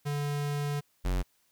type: tone pair in turn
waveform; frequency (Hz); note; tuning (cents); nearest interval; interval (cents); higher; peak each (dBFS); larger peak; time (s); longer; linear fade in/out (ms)
square; 144.9 / 45.64; D3 / F#1; -23 / -23; octave + minor sixth; 2000; first; -30 / -27; second; 0.05-0.81 / 1.04-1.23; first; 20
effects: white hiss -70 dBFS RMS until 1.51 s